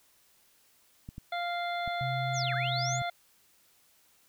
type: clicks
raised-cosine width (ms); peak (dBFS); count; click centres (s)
5; -29; 3; 1.089 / 1.181 / 1.877
type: harmonic tone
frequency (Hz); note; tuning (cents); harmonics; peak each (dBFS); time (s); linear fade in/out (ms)
697; F5; -4; 1 / 2 / 3 / 5 / 6; -32 / -39 / -39 / -42 / -50; 1.32-3.1; 5
type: tone with pitch glide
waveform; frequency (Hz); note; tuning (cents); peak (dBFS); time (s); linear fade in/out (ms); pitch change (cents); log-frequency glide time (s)
sine; 130.81 to 128.56; C3 to C3; 0 to -30; -32; 2.01-3.02; 0; -30; 2.33-2.74
type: linear two-way sweep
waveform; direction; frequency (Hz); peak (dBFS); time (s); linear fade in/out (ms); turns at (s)
sine; down then up; 7300 to 1243 to 7300; -33; 2.33-3; 50; 2.54
effects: white hiss -65 dBFS RMS until 4.28 s